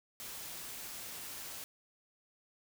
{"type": "noise", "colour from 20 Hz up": "white", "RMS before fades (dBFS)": -45, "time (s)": [0.2, 1.64], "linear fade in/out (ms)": 0, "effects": []}